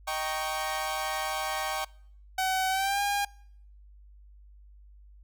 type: chord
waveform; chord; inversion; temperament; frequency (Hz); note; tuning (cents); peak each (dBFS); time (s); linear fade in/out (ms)
sawtooth; Eb dominant seventh; none; equal with one note detuned; 622.3 / 779.5 / 932.3 / 1108.7; Eb5 / G5 / Bb5 / Db6; 0 / -10 / 0 / 0; -33 / -29 / -35 / -31; 0.07-1.85; 10
type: tone with pitch glide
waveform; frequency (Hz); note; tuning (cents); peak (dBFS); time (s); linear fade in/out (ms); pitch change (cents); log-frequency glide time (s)
sawtooth; 755 to 809.2; F#5 to G#5; +35 to -45; -22; 2.38-3.25; 5; +120; 2.69-3.01
effects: noise-tail reverb RT60 0.7 s tail -26 dB re dry + added 50 Hz sine -50 dBFS peak until 5.23 s